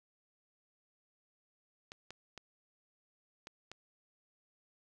clicks, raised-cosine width 0.2 ms, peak -29 dBFS, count 5, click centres 1.919 / 2.106 / 2.377 / 3.471 / 3.716 s, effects none

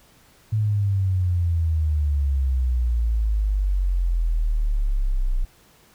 sine exponential sweep, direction down, 109.4 to 30.31 Hz, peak -18 dBFS, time 0.52-5.45 s, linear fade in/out 10 ms, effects pink hiss -55 dBFS RMS until 5.94 s

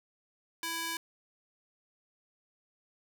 square tone with high-pass filter, 330.8 Hz, E4, 6 cents sharp, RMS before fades -36 dBFS, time 0.63-0.97 s, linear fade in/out 2 ms, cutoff 1200 Hz, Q 0.57, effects none

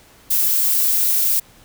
violet noise, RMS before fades -17 dBFS, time 0.3-1.4 s, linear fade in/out 10 ms, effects pink hiss -49 dBFS RMS until 1.64 s

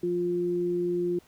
sine tone pair together, 175.6 / 351.2 Hz, F3 / F4, +10 / +10 cents, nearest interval octave, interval 1200 cents, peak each -34 / -25 dBFS, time 0.03-1.19 s, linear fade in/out 5 ms, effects pink hiss -60 dBFS RMS until 1.27 s

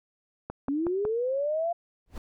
click train, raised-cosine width 1 ms, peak -20 dBFS, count 4, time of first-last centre 0.5-1.051 s, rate 5.44 Hz
sine linear sweep, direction up, 267.9 to 697 Hz, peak -25 dBFS, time 0.68-1.73 s, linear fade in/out 10 ms
brown noise with exponential growth, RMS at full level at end -32 dBFS, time 2.06-2.18 s, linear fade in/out 2 ms, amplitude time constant 24 ms
effects none

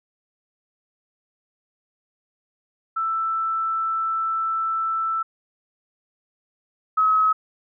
sine tone pair in turn, 1325 / 1281.3 Hz, E6 / E6, +9 / -50 cents, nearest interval minor second, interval 59 cents, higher first, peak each -21 / -15 dBFS, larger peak second, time 2.96-5.23 / 6.97-7.33 s, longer first, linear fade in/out 10 ms, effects none

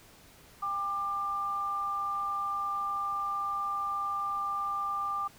sine tone pair together, 800.2 / 1191 Hz, G5 / D6, +35 / +24 cents, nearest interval perfect fifth, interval 689 cents, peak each -39 / -30 dBFS, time 0.62-5.28 s, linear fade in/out 10 ms, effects pink hiss -56 dBFS RMS until 5.38 s

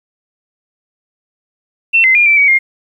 sine tone with pitch steps, 2698 / 2062 / 2413 / 2332 / 2261 / 2124 Hz, E7 / C7 / D7 / D7 / C#7 / C7, +40 / -26 / +46 / -13 / +34 / +25 cents, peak -6 dBFS, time 1.93-2.59 s, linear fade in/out 20 ms, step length 110 ms, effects 8-bit

